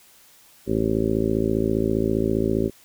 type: harmonic tone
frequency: 55 Hz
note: A1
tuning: in tune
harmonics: 1 / 2 / 3 / 4 / 5 / 6 / 7 / 8 / 9 / 10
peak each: -32 / -29 / -32 / -26 / -27 / -27 / -24 / -34 / -35 / -34 dBFS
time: 0.66-2.71 s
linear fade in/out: 50 ms
effects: white hiss -53 dBFS RMS until 2.84 s